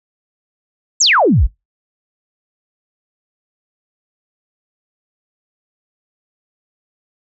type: exponential sweep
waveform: sine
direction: down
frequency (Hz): 7902 to 41.2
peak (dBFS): -8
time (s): 1-1.47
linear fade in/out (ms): 10
effects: noise-tail reverb RT60 0.2 s tail -22 dB re dry